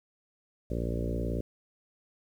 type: harmonic tone with a mistuned harmonic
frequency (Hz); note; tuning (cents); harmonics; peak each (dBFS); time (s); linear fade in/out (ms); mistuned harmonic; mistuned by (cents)
58.27; A#1; 0; 1 / 2 / 3 / 4 / 5 / 6 / 7 / 8 / 9 / 10; -33 / -36 / -38 / -39 / -40 / -41 / -41 / -42 / -43 / -43; 0.7-1.41; 5; 2; -15
effects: 10-bit